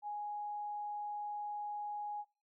sine tone, 830.6 Hz, G#5, in tune, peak -38 dBFS, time 0.02-2.25 s, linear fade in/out 50 ms, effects noise-tail reverb RT60 0.3 s tail -22 dB re dry

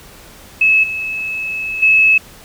sine tone with level steps, 2592 Hz, E7, 30 cents flat, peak -8 / -19 / -7 dBFS, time 0.61-2.18 s, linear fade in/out 5 ms, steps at 0.83 / 1.82 s, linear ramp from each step 10 ms, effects pink hiss -40 dBFS RMS until 2.44 s

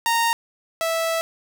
sawtooth tone pair in turn, 926 / 656.6 Hz, A#5 / E5, -12 / -7 cents, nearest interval tritone, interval 595 cents, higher first, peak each -14 / -17 dBFS, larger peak first, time 0.06-0.33 / 0.81-1.21 s, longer second, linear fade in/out 0 ms, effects none

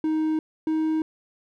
triangle tone pair in turn, 313.2 / 315.2 Hz, D#4 / D#4, +11 / +23 cents, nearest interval unison, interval 12 cents, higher second, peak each -19 dBFS, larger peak neither, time 0.04-0.39 / 0.67-1.02 s, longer neither, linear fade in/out 2 ms, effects none

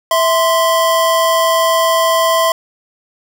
square tone pair together, 656 / 1041.3 Hz, E5 / C6, -9 / -9 cents, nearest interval minor sixth, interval 800 cents, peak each -14 dBFS, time 0.11-2.52 s, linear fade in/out 2 ms, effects none

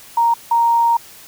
sine tone pair in turn, 932 / 932 Hz, A#5 / A#5, -1 / -1 cents, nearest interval unison, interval 0 cents, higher neither, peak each -11 dBFS, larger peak neither, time 0.17-0.34 / 0.51-0.97 s, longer second, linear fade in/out 5 ms, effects white hiss -41 dBFS RMS until 1.27 s

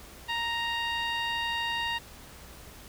15% pulse tone with low-pass filter, 932.3 Hz, A#5, in tune, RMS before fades -31 dBFS, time 0.28-1.99 s, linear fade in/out 20 ms, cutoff 3700 Hz, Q 1.2, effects added 60 Hz sine -53 dBFS peak until 2.88 s + pink hiss -49 dBFS RMS until 2.88 s

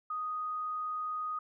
sine tone, 1244.5 Hz, D#6, in tune, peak -33 dBFS, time 0.1-1.39 s, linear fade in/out 5 ms, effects none

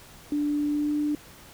sine tone with pitch glide, 293.7 to 296.6 Hz, D4 to D4, 0 to +17 cents, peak -23 dBFS, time 0.32-1.15 s, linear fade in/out 2 ms, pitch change +17 cents, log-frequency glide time 0.66-0.93 s, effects pink hiss -49 dBFS RMS until 1.53 s

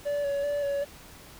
triangle tone with vibrato, 571 Hz, D5, 49 cents flat, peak -24 dBFS, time 0.05-0.85 s, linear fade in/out 20 ms, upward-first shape square, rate 2.6 Hz, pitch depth 22 cents each way, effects pink hiss -49 dBFS RMS until 1.39 s

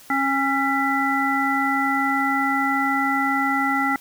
harmonic tone with a mistuned harmonic, 272.7 Hz, C#4, 28 cents flat, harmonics 1 / 3 / 5 / 7, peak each -24 / -24 / -24 / -24 dBFS, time 0.1-3.96 s, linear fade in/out 2 ms, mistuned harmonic 7, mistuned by +65 cents, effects white hiss -47 dBFS RMS until 4 s

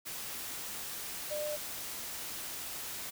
sine tone in noise, 599 Hz, D5, 34 cents sharp, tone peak -34 dBFS, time 1.3-1.57 s, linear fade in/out 20 ms, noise white, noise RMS -41 dBFS, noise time 0.05-3.11 s, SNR +4 dB, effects none

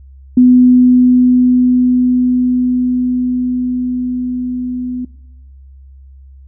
sine tone with level ramp, 250 Hz, B3, 21 cents sharp, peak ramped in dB -3 to -18 dBFS, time 0.37-5.05 s, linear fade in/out 5 ms, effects noise-tail reverb RT60 1.0 s tail -21 dB re dry + added 67 Hz sine -35 dBFS peak until 6.47 s

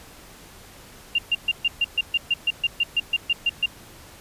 sine tone bursts, 2790 Hz, F7, 2 cents flat, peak -17 dBFS, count 16, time 1.15-3.66 s, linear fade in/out 5 ms, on 35 ms, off 130 ms, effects pink hiss -46 dBFS RMS until 4.2 s + resampled to 32000 Hz

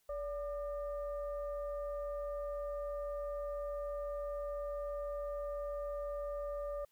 sine tone with frequency modulation, 577 Hz, D5, 31 cents flat, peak -37 dBFS, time 0.09-6.85 s, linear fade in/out 5 ms, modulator 622 Hz, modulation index 0.54, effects white hiss -75 dBFS RMS until 6.91 s

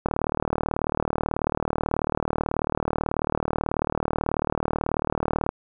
click train, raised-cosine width 1 ms, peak -9 dBFS, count 209, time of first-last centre 0.06-5.491 s, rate 38.3 Hz, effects none

